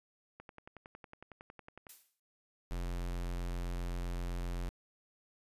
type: click train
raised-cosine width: 0.5 ms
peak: -34 dBFS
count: 17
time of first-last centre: 0.4-1.868 s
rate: 10.9 Hz
type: noise with exponential decay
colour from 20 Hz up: blue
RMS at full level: -48 dBFS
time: 1.89-2.2 s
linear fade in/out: 5 ms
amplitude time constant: 67 ms
type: tone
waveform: square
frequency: 43.86 Hz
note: F1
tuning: 8 cents sharp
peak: -36 dBFS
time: 2.71-4.69 s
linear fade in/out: 0 ms
effects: resampled to 32000 Hz